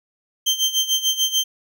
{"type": "tone with tremolo", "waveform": "30% pulse", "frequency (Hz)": 3136, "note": "G7", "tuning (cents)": 0, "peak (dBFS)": -12, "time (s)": [0.46, 1.44], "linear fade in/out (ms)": 10, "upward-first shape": "sine", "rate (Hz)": 6.8, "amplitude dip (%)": 80, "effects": []}